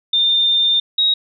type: tone pair in turn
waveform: sine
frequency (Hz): 3609 / 3792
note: A7 / A#7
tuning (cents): +43 / +29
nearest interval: minor second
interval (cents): 86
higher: second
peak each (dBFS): -12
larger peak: neither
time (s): 0.13-0.8 / 0.98-1.14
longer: first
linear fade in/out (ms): 5
effects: none